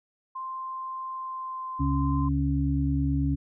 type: tone with pitch glide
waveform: sine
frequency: 1046.5 to 1036.9 Hz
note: C6 to C6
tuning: 0 to -16 cents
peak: -32 dBFS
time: 0.35-2.29 s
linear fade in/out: 10 ms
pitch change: -16 cents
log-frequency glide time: 1.1-1.91 s
type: harmonic tone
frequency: 69.3 Hz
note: C#2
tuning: in tune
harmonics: 1 / 2 / 4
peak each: -27 / -27 / -27 dBFS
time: 1.79-3.36 s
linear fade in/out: 20 ms
effects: none